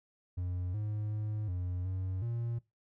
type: tone with pitch steps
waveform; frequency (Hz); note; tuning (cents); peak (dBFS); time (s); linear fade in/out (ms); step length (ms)
triangle; 89.9 / 105.9 / 106.6 / 90 / 93.5 / 117.4; F#2 / G#2 / G#2 / F#2 / F#2 / A#2; -49 / +34 / +46 / -47 / +19 / +13; -31; 0.37-2.59; 10; 370
effects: noise-tail reverb RT60 0.2 s tail -19 dB re dry